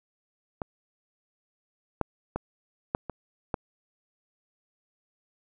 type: clicks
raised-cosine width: 1 ms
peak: -17 / -11 / -15 / -11 / -20 / -13 dBFS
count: 6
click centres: 0.618 / 2.013 / 2.36 / 2.949 / 3.097 / 3.542 s
effects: none